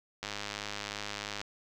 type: click train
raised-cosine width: 0.2 ms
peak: -19 dBFS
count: 123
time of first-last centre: 0.23-1.414 s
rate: 103 Hz
effects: none